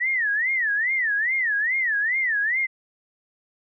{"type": "tone with vibrato", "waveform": "sine", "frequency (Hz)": 1871, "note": "A#6", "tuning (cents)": 6, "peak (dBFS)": -20, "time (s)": [0, 2.67], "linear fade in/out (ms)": 20, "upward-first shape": "sine", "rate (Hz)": 2.4, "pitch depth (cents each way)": 230, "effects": []}